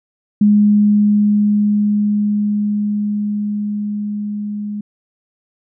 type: tone with level ramp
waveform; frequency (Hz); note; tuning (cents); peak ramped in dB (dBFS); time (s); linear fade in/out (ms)
sine; 207.7; G#3; 0; -7 to -21; 0.41-4.81; 5
effects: none